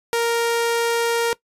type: tone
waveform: sawtooth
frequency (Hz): 466.2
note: A#4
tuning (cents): 0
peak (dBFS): -14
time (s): 0.13-1.33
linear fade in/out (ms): 0
effects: noise-tail reverb RT60 0.1 s tail -20 dB re dry + resampled to 32000 Hz